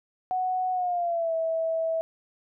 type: tone with pitch glide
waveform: sine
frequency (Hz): 740 to 651.7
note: F#5 to E5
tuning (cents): 0 to -20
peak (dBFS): -24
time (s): 0.31-2.01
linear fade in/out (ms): 0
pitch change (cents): -220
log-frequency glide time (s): 0.72-1.34
effects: none